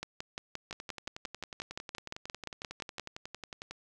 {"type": "two click trains", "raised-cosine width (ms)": 0.2, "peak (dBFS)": [-24, -20], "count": [34, 18], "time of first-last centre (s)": [[0.71, 3.71], [0.03, 2.997]], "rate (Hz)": [11, 5.73], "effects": []}